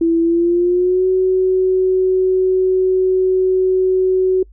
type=tone with pitch glide; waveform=sine; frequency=332.6 to 373.3 Hz; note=E4 to F#4; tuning=+16 to +15 cents; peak=-11 dBFS; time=0.01-4.43 s; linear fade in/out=5 ms; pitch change=+199 cents; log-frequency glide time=0.21-1.07 s; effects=noise-tail reverb RT60 0.1 s tail -26 dB re dry + added 50 Hz sine -40 dBFS peak until 4.52 s